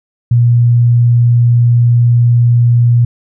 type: tone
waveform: sine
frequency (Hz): 119.6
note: A#2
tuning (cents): +45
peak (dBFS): -5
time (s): 0.31-3.05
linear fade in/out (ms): 5
effects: none